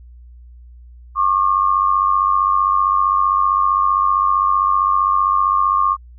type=tone pair together; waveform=sine; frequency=1091 / 1186.4 Hz; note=C#6 / D6; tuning=-28 / +17 cents; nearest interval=minor second; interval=145 cents; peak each=-15 / -16 dBFS; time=1.15-5.97 s; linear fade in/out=50 ms; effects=added 60 Hz sine -38 dBFS peak until 6.18 s